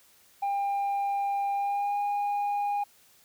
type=tone with pitch glide; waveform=sine; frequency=800 to 816.3 Hz; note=G5 to G#5; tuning=+35 to -30 cents; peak=-23 dBFS; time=0.42-2.84 s; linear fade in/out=10 ms; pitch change=+35 cents; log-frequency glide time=1.55-1.98 s; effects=tanh soft clip ceiling -25 dBFS + white hiss -60 dBFS RMS until 3.24 s